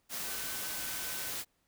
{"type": "tone in noise", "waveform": "sine", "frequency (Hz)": 1520, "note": "F#6", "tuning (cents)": 46, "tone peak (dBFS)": -48, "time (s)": [0.23, 1.32], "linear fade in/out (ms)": 50, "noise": "white", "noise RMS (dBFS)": -38, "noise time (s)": [0.09, 1.45], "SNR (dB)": -13, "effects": ["pink hiss -75 dBFS RMS until 1.67 s"]}